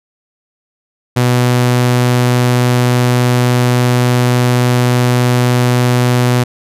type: tone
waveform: sawtooth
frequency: 123.5 Hz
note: B2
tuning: in tune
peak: -5 dBFS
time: 1.16-6.44 s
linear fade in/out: 10 ms
effects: resampled to 32000 Hz